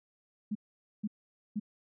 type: tone bursts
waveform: sine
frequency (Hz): 210.5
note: G#3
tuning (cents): +24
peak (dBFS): -30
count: 3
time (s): 0.51-1.599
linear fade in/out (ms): 10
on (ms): 43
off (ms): 480
effects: none